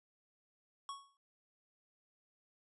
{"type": "tone with exponential decay", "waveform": "square", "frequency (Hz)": 1108.7, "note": "C#6", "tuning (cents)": 0, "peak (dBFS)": -40, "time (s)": [0.89, 1.17], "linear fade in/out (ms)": 1, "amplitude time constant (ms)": 59, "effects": ["resampled to 24000 Hz"]}